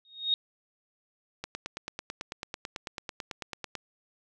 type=tone with exponential growth; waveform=sine; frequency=3729 Hz; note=A#7; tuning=in tune; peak=-20 dBFS; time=0.05-0.34 s; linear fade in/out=1 ms; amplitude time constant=61 ms
type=click train; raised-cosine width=0.2 ms; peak=-18 dBFS; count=22; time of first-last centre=1.44-3.753 s; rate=9.08 Hz
effects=none